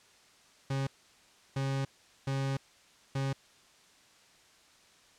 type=tone bursts at uneven times; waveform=40% pulse; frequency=135.9 Hz; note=C#3; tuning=34 cents flat; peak=-29 dBFS; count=4; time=0.7-0.87 / 1.56-1.85 / 2.27-2.57 / 3.15-3.33 s; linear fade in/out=5 ms; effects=white hiss -61 dBFS RMS until 5.18 s + low-pass 7000 Hz 12 dB/octave